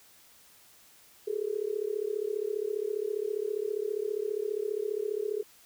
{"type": "tone with amplitude modulation", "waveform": "sine", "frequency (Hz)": 420, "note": "G#4", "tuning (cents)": 19, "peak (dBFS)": -25, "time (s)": [1.27, 5.43], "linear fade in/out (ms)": 10, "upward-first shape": "sine", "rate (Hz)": 34.9, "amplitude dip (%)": 95, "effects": ["white hiss -58 dBFS RMS until 5.65 s"]}